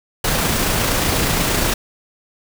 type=noise with amplitude modulation; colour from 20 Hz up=pink; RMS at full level=-17 dBFS; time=0.24-1.74 s; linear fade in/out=5 ms; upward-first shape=sine; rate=28.4 Hz; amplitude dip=25%; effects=none